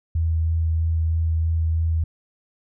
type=tone with vibrato; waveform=sine; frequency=81.3 Hz; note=E2; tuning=23 cents flat; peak=-18 dBFS; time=0.15-2.04 s; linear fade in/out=5 ms; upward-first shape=sine; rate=3.1 Hz; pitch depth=12 cents each way; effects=none